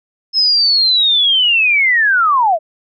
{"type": "linear sweep", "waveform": "sine", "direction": "down", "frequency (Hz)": [5220, 605], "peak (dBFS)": -9, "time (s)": [0.33, 2.59], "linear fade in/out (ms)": 50, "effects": []}